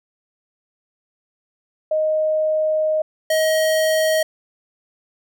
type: tone pair in turn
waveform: sine / square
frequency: 622.3 / 631.4 Hz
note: D#5 / D#5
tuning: 0 / +25 cents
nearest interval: unison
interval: 25 cents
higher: second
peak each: -16 dBFS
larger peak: neither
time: 1.91-3.02 / 3.3-4.23 s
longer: first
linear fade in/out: 5 ms
effects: none